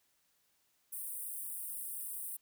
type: high-pass noise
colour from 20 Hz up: pink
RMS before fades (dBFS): -42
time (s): 0.92-2.37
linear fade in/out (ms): 10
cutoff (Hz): 8600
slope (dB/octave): 96
effects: white hiss -75 dBFS RMS until 2.41 s